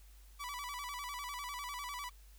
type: tone with vibrato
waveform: sawtooth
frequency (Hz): 1064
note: C6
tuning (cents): +29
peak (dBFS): -37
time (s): 0.39-2.1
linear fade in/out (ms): 20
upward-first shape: square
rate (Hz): 10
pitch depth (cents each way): 130
effects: added 50 Hz sine -55 dBFS peak until 2.38 s + white hiss -66 dBFS RMS until 2.38 s